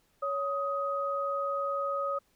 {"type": "tone pair together", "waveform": "sine", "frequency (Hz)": [559, 1254.9], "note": ["C#5", "D#6"], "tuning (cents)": [14, 14], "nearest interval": "octave + major second", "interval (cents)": 1400, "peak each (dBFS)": [-32, -31], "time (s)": [0.22, 2.19], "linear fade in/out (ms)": 10, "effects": ["pink hiss -70 dBFS RMS until 2.35 s"]}